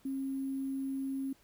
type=tone with sample-and-hold; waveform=sine; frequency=270 Hz; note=C#4; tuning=45 cents flat; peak=-33 dBFS; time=0.05-1.33 s; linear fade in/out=5 ms; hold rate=11025 Hz; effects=pink hiss -66 dBFS RMS until 1.43 s